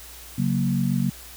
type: chord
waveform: sine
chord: F# major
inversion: second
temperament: equal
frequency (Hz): 138.59 / 185 / 233.1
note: C#3 / F#3 / A#3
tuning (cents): 0 / 0 / 0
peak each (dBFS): -24 / -24 / -25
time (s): 0.38-1.1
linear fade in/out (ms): 5
effects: added 60 Hz sine -46 dBFS peak until 1.36 s + white hiss -43 dBFS RMS until 1.36 s